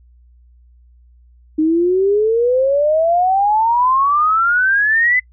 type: exponential sweep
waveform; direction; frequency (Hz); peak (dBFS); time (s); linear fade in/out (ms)
sine; up; 305.9 to 2038; -11; 1.58-5.2; 10
effects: noise-tail reverb RT60 0.1 s tail -24 dB re dry + added 60 Hz sine -45 dBFS peak until 5.32 s